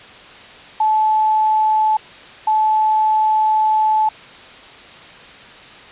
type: tone pair in turn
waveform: sine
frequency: 866 / 866 Hz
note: A5 / A5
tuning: -28 / -28 cents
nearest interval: unison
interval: 0 cents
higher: neither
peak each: -12 dBFS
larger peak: neither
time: 0.8-1.97 / 2.47-4.09 s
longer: second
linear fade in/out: 5 ms
effects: white hiss -39 dBFS RMS until 5.91 s + resampled to 8000 Hz